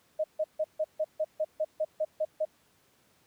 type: tone bursts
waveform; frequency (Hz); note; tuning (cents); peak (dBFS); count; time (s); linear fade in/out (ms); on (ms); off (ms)
sine; 622.3; D#5; 0; -25; 12; 0.19-2.452; 10; 51; 150
effects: pink hiss -66 dBFS RMS until 3.26 s + high-pass 100 Hz 12 dB/octave